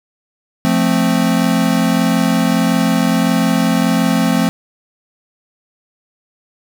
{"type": "chord", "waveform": "square", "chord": "F major", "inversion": "none", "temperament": "equal", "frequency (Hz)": [174.61, 220, 261.6], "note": ["F3", "A3", "C4"], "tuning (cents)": [0, 0, 0], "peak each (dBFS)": -17, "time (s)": [0.65, 4.49], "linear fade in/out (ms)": 0, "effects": []}